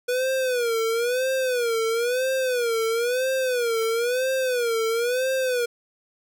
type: tone with vibrato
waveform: square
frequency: 486.6 Hz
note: B4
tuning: 26 cents flat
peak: -22 dBFS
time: 0.08-5.66 s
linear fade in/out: 10 ms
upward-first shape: sine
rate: 1 Hz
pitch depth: 140 cents each way
effects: none